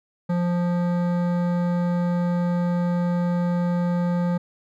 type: tone with hard clipping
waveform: triangle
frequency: 175.3 Hz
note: F3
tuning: 7 cents sharp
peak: -22 dBFS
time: 0.29-4.38 s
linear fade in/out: 10 ms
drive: 18 dB
effects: none